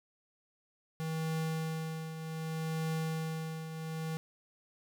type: tone with tremolo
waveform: square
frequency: 160 Hz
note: D#3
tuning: 49 cents sharp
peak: -32 dBFS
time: 1-4.17 s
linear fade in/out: 0 ms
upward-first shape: triangle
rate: 0.65 Hz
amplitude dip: 65%
effects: none